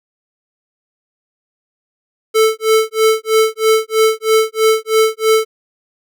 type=tone with tremolo; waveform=square; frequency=440 Hz; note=A4; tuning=in tune; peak=-8 dBFS; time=2.34-5.45 s; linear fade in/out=20 ms; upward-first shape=sine; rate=3.1 Hz; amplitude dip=100%; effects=none